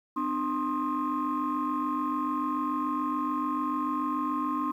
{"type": "tone cluster", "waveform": "sine", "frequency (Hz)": [254.4, 301.3, 1057, 1241], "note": ["C4", "D4", "C6", "D#6"], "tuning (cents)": [-48, 44, 17, -5], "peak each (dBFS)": [-33, -31, -29, -36], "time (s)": [0.16, 4.72], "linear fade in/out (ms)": 10, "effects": ["tanh soft clip ceiling -20 dBFS", "10-bit"]}